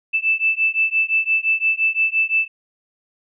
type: beating tone pair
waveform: sine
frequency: 2637 / 2642.8 Hz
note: E7 / E7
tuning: 0 / +4 cents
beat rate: 5.8 Hz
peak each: -19 dBFS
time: 0.13-2.48 s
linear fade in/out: 20 ms
effects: none